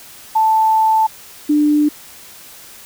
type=tone pair in turn; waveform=sine; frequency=880 / 297.4 Hz; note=A5 / D4; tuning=0 / +22 cents; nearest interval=octave + perfect fifth; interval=1878 cents; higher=first; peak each=-10 dBFS; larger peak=neither; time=0.35-1.07 / 1.49-1.89 s; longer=first; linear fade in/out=10 ms; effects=white hiss -39 dBFS RMS until 2.85 s